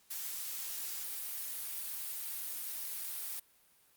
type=noise; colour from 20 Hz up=blue; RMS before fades=-40 dBFS; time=0.1-3.4 s; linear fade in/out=10 ms; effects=white hiss -67 dBFS RMS until 3.96 s + Opus 48 kbps